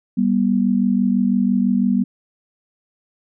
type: tone pair together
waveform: sine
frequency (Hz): 196 / 242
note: G3 / B3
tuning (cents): 0 / -35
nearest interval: major third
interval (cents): 365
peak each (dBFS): -17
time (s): 0.17-2.04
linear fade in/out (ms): 10
effects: none